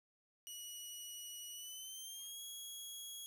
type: tone with pitch glide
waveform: 15% pulse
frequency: 2922 to 3318 Hz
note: F#7 to G#7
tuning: -22 to -2 cents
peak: -40 dBFS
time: 0.47-3.26 s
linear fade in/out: 0 ms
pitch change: +220 cents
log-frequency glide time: 1.52-2.41 s
effects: 11-bit